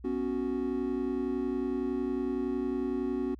triangle chord, B suspended second, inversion none, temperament just, 246.9 / 277.8 / 370.4 Hz, B3 / C#4 / F#4, 0 / +4 / +2 cents, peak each -32 / -31 / -31 dBFS, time 0.04-3.35 s, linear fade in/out 10 ms, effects added 61 Hz sine -47 dBFS peak until 3.39 s

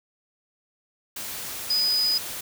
sine tone in noise, 4978 Hz, D#8, in tune, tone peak -20 dBFS, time 1.7-2.18 s, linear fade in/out 5 ms, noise white, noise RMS -34 dBFS, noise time 1.16-2.41 s, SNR +11 dB, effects none

